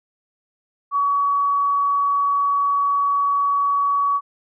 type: tone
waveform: sine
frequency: 1131 Hz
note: C#6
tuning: 34 cents sharp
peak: -16 dBFS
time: 0.91-4.21 s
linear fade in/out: 50 ms
effects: none